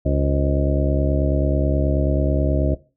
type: harmonic tone with a mistuned harmonic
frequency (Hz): 69.3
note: C#2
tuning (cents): 0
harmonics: 1 / 2 / 3 / 4 / 5 / 6 / 7 / 8 / 9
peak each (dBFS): -20 / -22 / -32 / -25 / -27 / -36 / -36 / -29 / -26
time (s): 0.05-2.75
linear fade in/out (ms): 10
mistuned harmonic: 8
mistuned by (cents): -68
effects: noise-tail reverb RT60 0.3 s tail -17 dB re dry